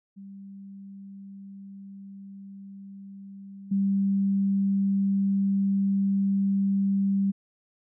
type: tone with level steps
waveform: sine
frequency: 196.6 Hz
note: G3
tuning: 5 cents sharp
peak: -40 / -21 dBFS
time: 0.16-7.32 s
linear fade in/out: 20 ms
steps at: 3.71 s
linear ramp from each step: 10 ms
effects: none